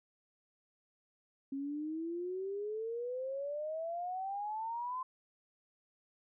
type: exponential sweep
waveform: sine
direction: up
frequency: 270 to 1040 Hz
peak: -36 dBFS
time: 1.52-5.03 s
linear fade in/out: 5 ms
effects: none